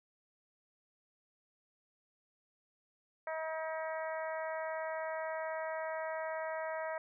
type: harmonic tone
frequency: 318.7 Hz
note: D#4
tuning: 42 cents sharp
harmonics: 2 / 3 / 4 / 5 / 6 / 7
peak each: -38 / -43 / -47 / -47 / -47 / -53 dBFS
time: 3.27-6.98 s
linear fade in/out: 2 ms
effects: none